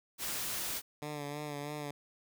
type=noise; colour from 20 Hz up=white; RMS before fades=-37 dBFS; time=0.18-0.82 s; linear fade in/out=50 ms
type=tone with vibrato; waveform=10% pulse; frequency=146.83 Hz; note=D3; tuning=in tune; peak=-30 dBFS; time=1.02-1.91 s; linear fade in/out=2 ms; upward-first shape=sine; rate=3.1 Hz; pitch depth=40 cents each way
effects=none